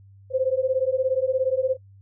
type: beating tone pair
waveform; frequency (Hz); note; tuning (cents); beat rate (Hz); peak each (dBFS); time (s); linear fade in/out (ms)
sine; 513 / 530; C5 / C5; -34 / +22; 17; -23; 0.3-1.77; 50
effects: noise-tail reverb RT60 0.1 s tail -23 dB re dry + added 98 Hz sine -47 dBFS peak until 2.01 s